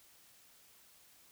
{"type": "silence", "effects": ["white hiss -63 dBFS RMS until 1.31 s"]}